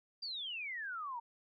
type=exponential sweep; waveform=sine; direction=down; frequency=4797 to 911 Hz; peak=-39 dBFS; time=0.22-1.2 s; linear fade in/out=10 ms; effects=none